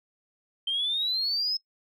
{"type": "exponential sweep", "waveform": "sine", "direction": "up", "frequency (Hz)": [3121, 5200], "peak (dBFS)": -24, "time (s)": [0.67, 1.57], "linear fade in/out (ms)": 5, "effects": ["noise-tail reverb RT60 0.1 s tail -23 dB re dry", "tanh soft clip ceiling -20 dBFS"]}